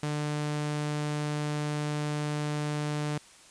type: tone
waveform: sawtooth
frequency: 149 Hz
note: D3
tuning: 25 cents sharp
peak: -25 dBFS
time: 0.03-3.18 s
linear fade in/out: 2 ms
effects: white hiss -54 dBFS RMS until 3.5 s + resampled to 22050 Hz